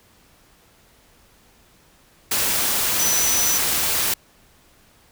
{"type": "tone in noise", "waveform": "sine", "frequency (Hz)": 5960, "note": "F#8", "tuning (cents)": 12, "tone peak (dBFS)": -20, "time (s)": [2.99, 3.58], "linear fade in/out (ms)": 5, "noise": "white", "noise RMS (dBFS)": -21, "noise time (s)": [2.31, 4.14], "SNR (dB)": -2, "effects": ["pink hiss -55 dBFS RMS until 5.11 s"]}